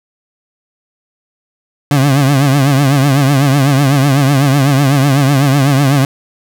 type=tone with vibrato; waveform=30% pulse; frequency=138.59 Hz; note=C#3; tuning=in tune; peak=-5 dBFS; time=1.91-6.05 s; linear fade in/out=2 ms; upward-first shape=triangle; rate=8 Hz; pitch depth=120 cents each way; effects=none